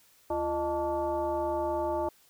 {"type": "tone with frequency modulation", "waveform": "sine", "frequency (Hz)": 613, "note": "D#5", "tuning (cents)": -26, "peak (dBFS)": -27, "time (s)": [0.3, 2.09], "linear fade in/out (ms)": 5, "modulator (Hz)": 269, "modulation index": 1.3, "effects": ["white hiss -62 dBFS RMS until 2.29 s"]}